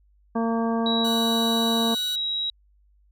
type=harmonic tone; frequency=228.6 Hz; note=A#3; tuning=34 cents flat; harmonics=1 / 2 / 3 / 4 / 5 / 7; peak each=-23 / -29 / -30 / -33 / -34 / -42 dBFS; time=0.35-1.95 s; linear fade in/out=10 ms
type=tone with pitch glide; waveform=sine; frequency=3882 to 3849 Hz; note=B7 to B7; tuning=-31 to -45 cents; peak=-24 dBFS; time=0.86-2.5 s; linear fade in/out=2 ms; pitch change=-14 cents; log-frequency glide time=1.69-1.91 s
type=tone; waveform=5% pulse; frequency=1480 Hz; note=F#6; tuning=in tune; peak=-23 dBFS; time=1.04-2.16 s; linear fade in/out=10 ms
effects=added 50 Hz sine -57 dBFS peak until 3.11 s